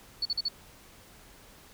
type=tone bursts; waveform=sine; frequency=4435 Hz; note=C#8; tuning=in tune; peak=-26 dBFS; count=4; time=0.22-0.485 s; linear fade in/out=5 ms; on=34 ms; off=43 ms; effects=pink hiss -54 dBFS RMS until 1.73 s